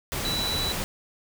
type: tone in noise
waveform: sine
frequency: 3951 Hz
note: B7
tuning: in tune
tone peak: -27 dBFS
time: 0.25-0.72 s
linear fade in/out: 0 ms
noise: pink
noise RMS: -30 dBFS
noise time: 0.12-0.84 s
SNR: 0 dB
effects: none